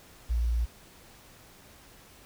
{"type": "tone with quantisation", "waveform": "sine", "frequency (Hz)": 58.3, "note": "A#1", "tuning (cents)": 1, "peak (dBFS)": -24, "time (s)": [0.29, 0.66], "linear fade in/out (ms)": 20, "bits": 9, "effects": ["pink hiss -54 dBFS RMS until 2.25 s"]}